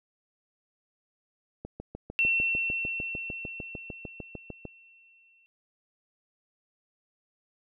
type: click train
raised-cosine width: 2 ms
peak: -24 dBFS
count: 21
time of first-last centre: 1.65-4.653 s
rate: 6.66 Hz
type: tone with exponential decay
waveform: sine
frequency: 2705 Hz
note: E7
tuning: 44 cents sharp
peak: -21 dBFS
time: 2.19-5.46 s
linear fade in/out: 0 ms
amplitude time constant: 710 ms
effects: none